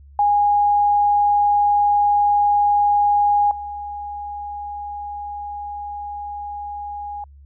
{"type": "tone with level steps", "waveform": "sine", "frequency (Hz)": 822, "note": "G#5", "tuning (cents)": -18, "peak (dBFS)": [-13, -27], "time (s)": [0.19, 7.24], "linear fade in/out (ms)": 2, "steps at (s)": 3.51, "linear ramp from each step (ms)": 2, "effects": ["added 70 Hz sine -42 dBFS peak until 7.45 s"]}